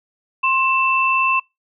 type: tone pair together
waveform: sine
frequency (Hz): 1056 / 2661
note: C6 / E7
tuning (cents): +16 / +16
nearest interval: octave + major third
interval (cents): 1600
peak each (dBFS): -17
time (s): 0.43-1.4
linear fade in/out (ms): 10
effects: noise-tail reverb RT60 0.2 s tail -25 dB re dry